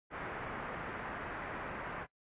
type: low-pass noise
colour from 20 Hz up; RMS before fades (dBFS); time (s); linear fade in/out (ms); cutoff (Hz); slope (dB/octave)
white; -42; 0.1-2.07; 50; 1800; 24
effects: noise-tail reverb RT60 0.1 s tail -21 dB re dry + resampled to 8000 Hz